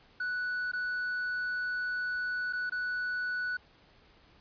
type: tone with dropouts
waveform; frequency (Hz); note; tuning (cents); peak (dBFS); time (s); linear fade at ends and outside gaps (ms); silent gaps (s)
triangle; 1480; F#6; 0; -29; 0.2-3.57; 5; 0.717-0.733 / 2.527-2.532 / 2.697-2.72
effects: pink hiss -61 dBFS RMS until 4.4 s + resampled to 11025 Hz